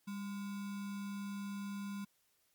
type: tone with sample-and-hold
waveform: sine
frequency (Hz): 199.9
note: G3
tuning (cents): +34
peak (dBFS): -39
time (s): 0.07-2.05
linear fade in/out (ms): 10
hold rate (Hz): 1225
effects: white hiss -75 dBFS RMS until 2.54 s + MP3 96 kbps